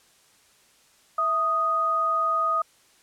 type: tone pair together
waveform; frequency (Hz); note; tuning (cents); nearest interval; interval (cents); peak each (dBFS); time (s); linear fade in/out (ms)
sine; 659.3 / 1244.5; E5 / D#6; 0 / 0; major seventh; 1100; -31 / -21; 1.18-2.62; 5
effects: white hiss -59 dBFS RMS until 3.02 s + low-pass 10000 Hz 12 dB/octave